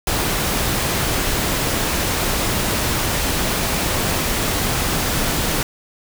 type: noise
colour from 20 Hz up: pink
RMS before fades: -20 dBFS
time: 0.07-5.63 s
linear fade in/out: 2 ms
effects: none